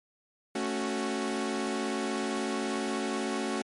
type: chord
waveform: sawtooth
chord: F# minor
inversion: first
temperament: equal with one note detuned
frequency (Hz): 220 / 276.2 / 370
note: A3 / C#4 / F#4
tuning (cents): 0 / -6 / 0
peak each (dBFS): -30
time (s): 0.55-3.62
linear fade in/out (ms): 5
effects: MP3 48 kbps